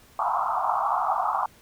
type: band-pass noise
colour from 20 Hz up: pink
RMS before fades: -25 dBFS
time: 0.19-1.46 s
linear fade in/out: 2 ms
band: 690 to 1300 Hz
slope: 96 dB/octave
effects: pink hiss -55 dBFS RMS until 1.61 s